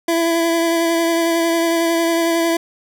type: tone with vibrato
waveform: 25% pulse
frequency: 333.8 Hz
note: E4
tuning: 22 cents sharp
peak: -11 dBFS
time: 0.08-2.57 s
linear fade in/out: 5 ms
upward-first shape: sine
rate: 11 Hz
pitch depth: 17 cents each way
effects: none